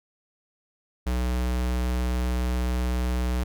square tone, 61.74 Hz, B1, in tune, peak -24 dBFS, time 1.06-3.44 s, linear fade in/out 10 ms, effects none

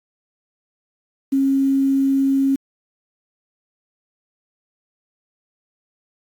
sine tone with quantisation, 271.6 Hz, C#4, 35 cents flat, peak -14 dBFS, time 1.32-2.56 s, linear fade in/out 10 ms, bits 7, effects AAC 64 kbps

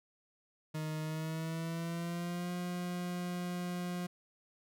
40% pulse tone with pitch glide, 155.56 to 177.66 Hz, D#3 to F3, 0 to +30 cents, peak -35 dBFS, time 0.74-4.07 s, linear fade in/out 10 ms, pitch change +230 cents, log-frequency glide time 1.02-2.52 s, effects none

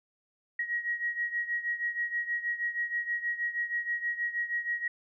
sine beating tone pair, 1896 / 1902.3 Hz, A#6 / A#6, +29 / +35 cents, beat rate 6.3 Hz, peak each -31 / -35 dBFS, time 0.59-4.88 s, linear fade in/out 5 ms, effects none

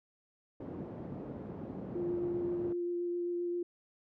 pink band-pass noise, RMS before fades -43 dBFS, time 0.6-2.73 s, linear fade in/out 5 ms, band 150 to 420 Hz, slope 12 dB/octave
sine tone with vibrato, 349.2 Hz, F4, in tune, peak -32 dBFS, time 1.95-3.63 s, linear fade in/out 5 ms, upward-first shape sine, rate 7.6 Hz, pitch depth 10 cents each way
effects none

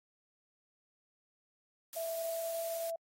blue noise, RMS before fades -44 dBFS, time 1.93-2.9 s, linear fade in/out 0 ms
sine tone with pitch glide, 659 to 663.6 Hz, E5 to E5, -1 to +11 cents, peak -35 dBFS, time 1.96-2.96 s, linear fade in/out 5 ms, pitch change +12 cents, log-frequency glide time 2.18-2.61 s
effects AAC 48 kbps

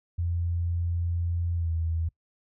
sine tone with pitch glide, 85.8 to 82.07 Hz, F2 to E2, -30 to -7 cents, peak -25 dBFS, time 0.18-2.09 s, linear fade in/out 10 ms, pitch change -77 cents, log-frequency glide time 1.55-1.71 s, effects noise-tail reverb RT60 0.1 s tail -23 dB re dry

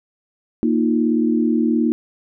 sine chord, Bb suspended fourth, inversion none, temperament just, 233.1 / 310.8 / 349.6 Hz, Bb3 / Eb4 / F4, 0 / -2 / +2 cents, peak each -17 / -19 / -23 dBFS, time 0.63-1.92 s, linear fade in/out 0 ms, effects none

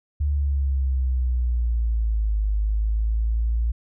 sine exponential two-way sweep, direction down then up, 73.42 to 51.5 to 57.7 Hz, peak -19 dBFS, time 0.2-3.72 s, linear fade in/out 10 ms, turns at 2.47 s, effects none

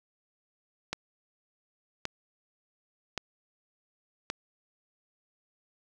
click train, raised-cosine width 0.2 ms, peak -14 dBFS, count 4, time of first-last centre 0.93-4.301 s, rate 0.89 Hz, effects none

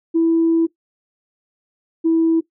sine tone pair in turn, 329.6 / 327.1 Hz, E4 / E4, 0 / -13 cents, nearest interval unison, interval 13 cents, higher first, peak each -11 dBFS, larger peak neither, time 0.14-0.67 / 2.04-2.41 s, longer first, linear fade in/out 20 ms, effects noise-tail reverb RT60 0.1 s tail -17 dB re dry + tanh soft clip ceiling -8 dBFS

